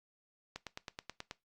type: click train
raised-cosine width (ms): 0.2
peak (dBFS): -24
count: 8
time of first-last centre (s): 0.56-1.311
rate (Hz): 9.32
effects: noise-tail reverb RT60 0.2 s tail -19 dB re dry + Opus 48 kbps